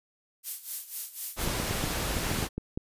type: noise with tremolo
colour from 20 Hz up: violet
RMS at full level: -31 dBFS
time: 0.43-1.48 s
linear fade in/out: 50 ms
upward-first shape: sine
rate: 4 Hz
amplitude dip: 80%
type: noise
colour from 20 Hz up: pink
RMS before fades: -31 dBFS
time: 1.36-2.49 s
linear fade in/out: 50 ms
type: clicks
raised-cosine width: 3 ms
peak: -19 dBFS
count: 10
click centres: 1.476 / 1.6 / 1.71 / 1.839 / 2.168 / 2.315 / 2.388 / 2.427 / 2.58 / 2.775 s
effects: resampled to 32000 Hz